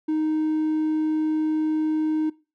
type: tone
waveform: triangle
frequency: 311.1 Hz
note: D#4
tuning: in tune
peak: -18 dBFS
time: 0.08-2.3 s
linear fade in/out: 10 ms
effects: noise-tail reverb RT60 0.3 s tail -22 dB re dry + tanh soft clip ceiling -14 dBFS